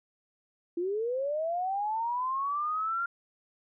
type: linear sweep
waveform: sine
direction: up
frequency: 334 to 1400 Hz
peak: -28 dBFS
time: 0.77-3.06 s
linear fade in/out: 5 ms
effects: none